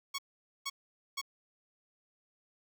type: tone bursts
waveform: 10% pulse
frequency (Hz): 1108.7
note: C#6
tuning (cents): 0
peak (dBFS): -26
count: 3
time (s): 0.14-1.215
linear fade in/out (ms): 10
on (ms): 45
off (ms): 470
effects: none